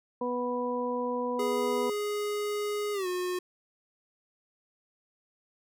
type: harmonic tone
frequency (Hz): 246.2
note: B3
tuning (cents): -5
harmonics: 1 / 2 / 3 / 4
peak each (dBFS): -34 / -31 / -44 / -34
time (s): 0.21-1.9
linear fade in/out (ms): 5
type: tone with pitch glide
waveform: square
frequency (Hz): 415.3 to 361.5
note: G#4 to F#4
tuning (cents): 0 to -40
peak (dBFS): -30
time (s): 1.39-3.39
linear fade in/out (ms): 5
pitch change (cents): -240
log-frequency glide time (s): 2.93-3.07
effects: none